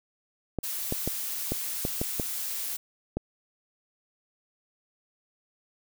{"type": "clicks", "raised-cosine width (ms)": 2, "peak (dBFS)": -15, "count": 8, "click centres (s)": [0.587, 0.924, 1.076, 1.52, 1.851, 2.015, 2.198, 3.17]}
{"type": "noise", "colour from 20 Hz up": "blue", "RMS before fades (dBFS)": -33, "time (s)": [0.63, 2.77], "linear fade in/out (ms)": 10}
{"effects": []}